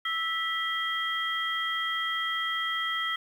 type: tone cluster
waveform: sine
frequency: 1315 / 1960 / 3220 Hz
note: E6 / B6 / G7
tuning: -5 / -14 / +46 cents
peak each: -32 / -31 / -32 dBFS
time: 0.05-3.16 s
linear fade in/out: 5 ms
effects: 9-bit